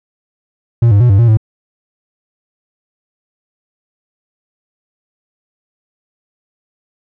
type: tone with pitch steps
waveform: triangle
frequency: 117.3 / 101.2 / 122.3 / 98.1 / 117.8 / 109.4 Hz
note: A#2 / G#2 / B2 / G2 / A#2 / A2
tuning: +11 / -44 / -16 / +2 / +19 / -9 cents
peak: -3 dBFS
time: 0.82-1.372 s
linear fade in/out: 5 ms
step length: 92 ms
effects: none